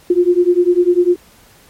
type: beating tone pair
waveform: sine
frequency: 349.2 / 359.2 Hz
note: F4 / F4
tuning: 0 / +49 cents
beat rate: 10 Hz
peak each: -12 dBFS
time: 0.1-1.16 s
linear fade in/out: 5 ms
effects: pink hiss -47 dBFS RMS until 1.69 s + MP3 64 kbps